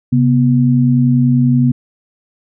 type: tone pair together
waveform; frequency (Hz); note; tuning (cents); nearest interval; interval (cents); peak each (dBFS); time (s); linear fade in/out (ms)
sine; 133.69 / 244.2; C3 / B3; +38 / -19; minor seventh; 1043; -11; 0.12-1.72; 10
effects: none